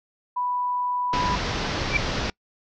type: tone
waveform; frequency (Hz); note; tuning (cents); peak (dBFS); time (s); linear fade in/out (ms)
sine; 987.8; B5; 0; -23; 0.36-1.36; 10
type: low-pass noise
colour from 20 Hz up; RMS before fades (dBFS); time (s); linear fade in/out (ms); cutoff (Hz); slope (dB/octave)
pink; -27; 1.13-2.3; 2; 5800; 48
type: tone with exponential growth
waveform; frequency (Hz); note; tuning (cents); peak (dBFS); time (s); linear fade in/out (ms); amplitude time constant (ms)
sine; 2338; D7; -8; -15; 1.87-1.97; 5; 20
effects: noise-tail reverb RT60 0.1 s tail -26 dB re dry